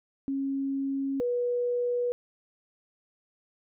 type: tone pair in turn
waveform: sine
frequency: 273.2 / 486.8 Hz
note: C#4 / B4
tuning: -25 / -25 cents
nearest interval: minor seventh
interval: 1000 cents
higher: second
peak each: -27 / -25 dBFS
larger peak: second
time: 0.28-1.2 / 1.2-2.12 s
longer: neither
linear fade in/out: 0 ms
effects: none